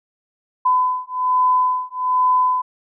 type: beating tone pair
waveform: sine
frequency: 1008 / 1009.2 Hz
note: B5 / B5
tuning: +35 / +37 cents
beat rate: 1.2 Hz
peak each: -18 dBFS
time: 0.65-2.62 s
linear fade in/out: 10 ms
effects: none